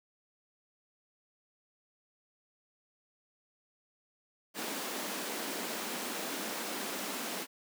pink high-pass noise, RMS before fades -38 dBFS, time 4.54-7.47 s, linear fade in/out 50 ms, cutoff 200 Hz, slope 48 dB/octave, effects none

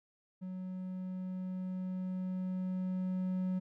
triangle tone with level ramp, 185 Hz, F#3, in tune, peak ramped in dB -37 to -29 dBFS, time 0.41-3.6 s, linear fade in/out 20 ms, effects none

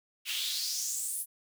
pink noise with high-pass filter sweep, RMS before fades -34 dBFS, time 0.25-1.26 s, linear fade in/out 50 ms, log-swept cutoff 2700 to 11000 Hz, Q 3.8, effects none

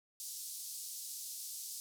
white band-pass noise, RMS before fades -45 dBFS, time 0.2-1.8 s, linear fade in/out 0 ms, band 4500 to 13000 Hz, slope 24 dB/octave, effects none

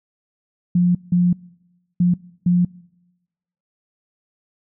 sine tone bursts at uneven times, 177 Hz, F3, 23 cents sharp, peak -12 dBFS, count 4, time 0.75-0.95 / 1.12-1.33 / 2-2.14 / 2.46-2.65 s, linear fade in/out 5 ms, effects noise-tail reverb RT60 1.0 s tail -24 dB re dry

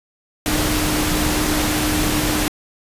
sine tone in noise, 303.9 Hz, D#4, 41 cents flat, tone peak -22 dBFS, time 0.46-2.48 s, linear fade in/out 0 ms, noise pink, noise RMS -20 dBFS, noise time 0.46-2.48 s, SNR -5 dB, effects resampled to 32000 Hz

